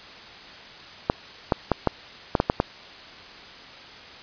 clicks, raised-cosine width 1 ms, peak -4 dBFS, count 8, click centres 1.099 / 1.522 / 1.717 / 1.873 / 2.352 / 2.401 / 2.499 / 2.601 s, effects white hiss -43 dBFS RMS until 4.22 s + resampled to 11025 Hz

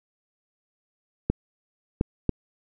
clicks, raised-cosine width 3 ms, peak -8 dBFS, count 3, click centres 1.3 / 2.011 / 2.293 s, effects none

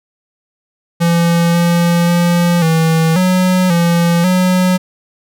square tone with pitch steps, 169.9 / 171.6 / 173.1 / 162.1 / 183.9 / 170.7 / 183.3 Hz, F3 / F3 / F3 / E3 / F#3 / F3 / F#3, -47 / -30 / -15 / -29 / -10 / -39 / -16 cents, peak -10 dBFS, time 1-4.78 s, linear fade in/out 20 ms, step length 540 ms, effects none

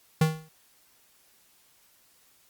square tone with exponential decay, 157.9 Hz, D#3, 26 cents sharp, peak -17 dBFS, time 0.21-0.49 s, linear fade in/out 5 ms, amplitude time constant 59 ms, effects white hiss -62 dBFS RMS until 2.49 s + Opus 48 kbps

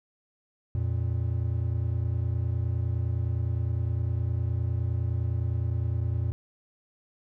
triangle tone pair together, 86 / 115.76 Hz, F2 / A#2, -26 / -12 cents, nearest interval perfect fourth, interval 514 cents, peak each -26 dBFS, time 0.75-6.32 s, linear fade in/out 0 ms, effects none

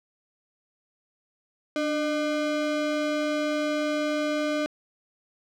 square ring-modulated tone, 451.7 Hz, A4, 45 cents sharp, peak -22 dBFS, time 1.76-4.66 s, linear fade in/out 0 ms, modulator 156 Hz, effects low-pass 5000 Hz 12 dB/octave + 10-bit

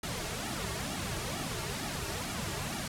pink noise with flanger, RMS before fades -36 dBFS, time 0.03-2.88 s, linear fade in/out 5 ms, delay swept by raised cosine 1.9 to 4 ms, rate 2.2 Hz, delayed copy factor -0.85, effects low-pass 11000 Hz 12 dB/octave

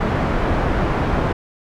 pink low-pass noise, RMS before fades -19 dBFS, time 0-1.33 s, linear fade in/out 10 ms, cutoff 1400 Hz, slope 12 dB/octave, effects none

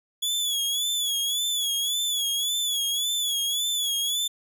sawtooth tone with vibrato, 3397 Hz, G#7, 38 cents sharp, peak -21 dBFS, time 0.22-4.28 s, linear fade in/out 10 ms, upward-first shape sine, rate 1.8 Hz, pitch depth 73 cents each way, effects none

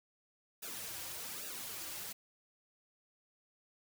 white noise with flanger, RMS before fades -44 dBFS, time 0.62-2.13 s, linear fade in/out 10 ms, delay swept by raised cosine 0.93 to 4.73 ms, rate 1.2 Hz, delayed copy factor -0.75, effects none

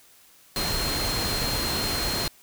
sine tone in noise, 4201 Hz, C8, 6 cents sharp, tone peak -29 dBFS, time 0.56-2.28 s, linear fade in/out 2 ms, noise pink, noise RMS -28 dBFS, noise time 0.56-2.28 s, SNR -4 dB, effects white hiss -55 dBFS RMS until 2.42 s

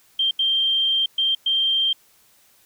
sine tone bursts at uneven times, 3164 Hz, G7, 15 cents sharp, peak -17 dBFS, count 4, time 0.19-0.31 / 0.39-1.06 / 1.18-1.35 / 1.46-1.93 s, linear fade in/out 5 ms, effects white hiss -57 dBFS RMS until 2.65 s

